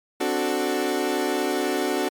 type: chord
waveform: 30% pulse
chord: D dominant seventh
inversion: third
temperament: equal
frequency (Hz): 261.6 / 293.7 / 370 / 440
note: C4 / D4 / F#4 / A4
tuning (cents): 0 / 0 / 0 / 0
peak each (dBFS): -27 / -25 / -23 / -27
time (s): 0.2-2.09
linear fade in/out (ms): 10
effects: MP3 96 kbps

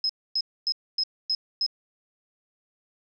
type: tone bursts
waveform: sine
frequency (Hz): 5130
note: E8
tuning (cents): -48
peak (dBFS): -22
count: 6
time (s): 0.04-1.664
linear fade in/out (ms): 2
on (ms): 54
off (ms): 260
effects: none

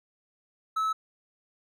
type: tone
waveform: triangle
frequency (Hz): 1300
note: E6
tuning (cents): -24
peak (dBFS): -23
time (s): 0.76-0.93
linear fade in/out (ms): 10
effects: none

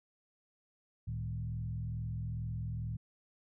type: tone with frequency modulation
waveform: sine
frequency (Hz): 112.9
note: A2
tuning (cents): +45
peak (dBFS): -35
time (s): 1.07-2.97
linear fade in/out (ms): 10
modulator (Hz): 42.3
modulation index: 1
effects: none

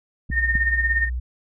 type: tone with pitch glide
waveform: sine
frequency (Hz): 61.74 to 61.28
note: B1 to B1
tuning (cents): 0 to -13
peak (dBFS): -23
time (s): 0.29-1.2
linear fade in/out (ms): 10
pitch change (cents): -13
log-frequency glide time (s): 0.75-0.88
type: clicks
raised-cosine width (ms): 5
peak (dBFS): -16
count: 2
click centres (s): 0.301 / 0.554
type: tone with tremolo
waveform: sine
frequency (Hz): 1831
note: A#6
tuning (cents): -32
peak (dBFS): -16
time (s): 0.31-1.1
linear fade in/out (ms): 50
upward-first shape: sine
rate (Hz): 17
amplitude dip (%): 65
effects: none

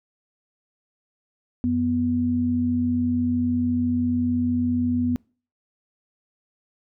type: tone pair together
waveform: sine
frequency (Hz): 92.2 / 246.1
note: F#2 / B3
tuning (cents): -6 / -6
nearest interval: octave + perfect fourth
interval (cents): 1700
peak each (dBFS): -28 / -20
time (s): 1.64-5.16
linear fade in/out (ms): 0
effects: noise-tail reverb RT60 0.4 s tail -26 dB re dry

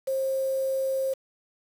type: tone with quantisation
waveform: sine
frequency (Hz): 533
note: C5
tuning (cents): +32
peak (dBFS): -24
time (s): 0.07-1.14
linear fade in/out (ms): 10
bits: 7
effects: none

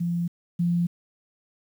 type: tone pair in turn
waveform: sine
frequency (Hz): 172 / 172.88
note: F3 / F3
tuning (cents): -26 / -17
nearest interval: unison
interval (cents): 9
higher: second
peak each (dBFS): -23 / -20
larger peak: second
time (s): 0-0.28 / 0.59-0.87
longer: neither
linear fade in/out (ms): 10
effects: 9-bit

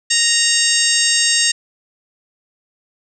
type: harmonic tone with a mistuned harmonic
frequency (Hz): 932.3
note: A#5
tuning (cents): 0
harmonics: 2 / 3 / 4 / 5 / 6 / 7 / 8 / 9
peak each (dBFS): -21 / -21 / -21 / -21 / -21 / -21 / -21 / -21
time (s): 0.1-1.52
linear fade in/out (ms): 10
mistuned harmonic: 6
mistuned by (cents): -43
effects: none

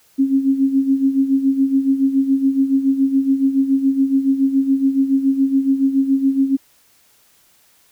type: tone with tremolo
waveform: sine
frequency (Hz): 270.7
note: C#4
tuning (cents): -41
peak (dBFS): -10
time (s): 0.18-6.57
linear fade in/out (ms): 20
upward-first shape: sine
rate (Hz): 7.1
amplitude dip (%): 70
effects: white hiss -55 dBFS RMS until 7.91 s

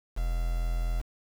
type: tone with quantisation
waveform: triangle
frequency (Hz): 42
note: E1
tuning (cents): +33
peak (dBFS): -24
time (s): 0.16-1.02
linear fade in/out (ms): 20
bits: 7
effects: none

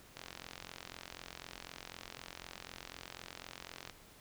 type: click train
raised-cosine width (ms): 0.2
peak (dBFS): -27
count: 165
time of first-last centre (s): 0.17-3.897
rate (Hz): 44
effects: pink hiss -59 dBFS RMS until 4.2 s

